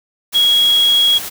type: tone in noise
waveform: sine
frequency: 3313 Hz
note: G#7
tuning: 5 cents flat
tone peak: -9 dBFS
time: 0.34-1.19 s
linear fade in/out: 20 ms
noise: white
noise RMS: -26 dBFS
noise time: 0.32-1.3 s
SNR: +14 dB
effects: none